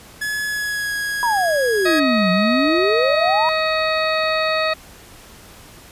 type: tone with pitch glide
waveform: 45% pulse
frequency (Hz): 1700 to 1657.3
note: G#6 to G#6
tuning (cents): +40 to -4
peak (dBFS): -21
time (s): 0.21-2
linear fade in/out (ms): 10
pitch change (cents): -44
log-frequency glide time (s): 0.45-0.94
type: exponential two-way sweep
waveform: sine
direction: down then up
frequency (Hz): 987.8 to 177.7 to 987.8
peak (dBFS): -16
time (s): 1.23-3.49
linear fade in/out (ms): 0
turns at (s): 2.31
type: harmonic tone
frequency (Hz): 632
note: D#5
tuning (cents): +27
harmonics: 1 / 2 / 3 / 4 / 6 / 7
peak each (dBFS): -20 / -23 / -25 / -26 / -28 / -28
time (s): 1.85-4.74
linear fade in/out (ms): 10
effects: pink hiss -43 dBFS RMS until 5.91 s + resampled to 32000 Hz